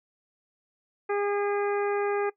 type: harmonic tone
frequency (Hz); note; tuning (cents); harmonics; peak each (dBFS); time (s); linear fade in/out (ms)
407.1; G#4; -35; 1 / 2 / 3 / 4 / 5 / 6; -26 / -32 / -36 / -38 / -40 / -42; 1.09-2.3; 10
effects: noise-tail reverb RT60 0.1 s tail -19 dB re dry